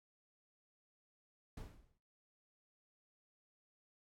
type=noise with exponential decay; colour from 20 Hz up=brown; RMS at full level=-42 dBFS; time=1.57-1.98 s; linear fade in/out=5 ms; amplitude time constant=88 ms; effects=noise-tail reverb RT60 0.5 s tail -21 dB re dry + MP3 64 kbps